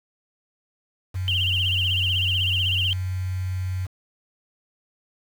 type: tone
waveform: sine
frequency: 92.5 Hz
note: F#2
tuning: in tune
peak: -24 dBFS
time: 1.14-3.87 s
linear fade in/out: 20 ms
type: tone with vibrato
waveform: sine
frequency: 2960 Hz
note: F#7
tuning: in tune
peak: -21 dBFS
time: 1.28-2.93 s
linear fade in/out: 0 ms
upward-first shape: sine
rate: 16 Hz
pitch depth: 130 cents each way
effects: 7-bit